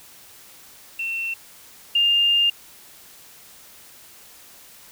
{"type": "tone pair in turn", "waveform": "sine", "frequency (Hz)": [2700, 2808], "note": ["E7", "F7"], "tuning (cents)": [41, 9], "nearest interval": "minor second", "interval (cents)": 68, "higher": "second", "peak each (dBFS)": [-24, -15], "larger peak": "second", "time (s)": [[0.99, 1.34], [1.95, 2.5]], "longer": "second", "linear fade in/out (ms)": 5, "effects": ["white hiss -47 dBFS RMS until 4.91 s"]}